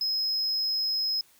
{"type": "tone", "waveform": "triangle", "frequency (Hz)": 5120, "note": "D#8", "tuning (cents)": 49, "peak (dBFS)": -24, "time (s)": [0.01, 1.21], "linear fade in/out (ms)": 2, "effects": ["white hiss -60 dBFS RMS until 1.39 s"]}